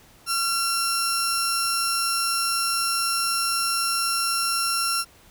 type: tone pair together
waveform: sawtooth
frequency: 1364 / 5456 Hz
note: F6 / F8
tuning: -41 / -41 cents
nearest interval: 2 octaves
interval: 2400 cents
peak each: -21 dBFS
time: 0.26-5.05 s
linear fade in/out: 50 ms
effects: pink hiss -53 dBFS RMS until 5.3 s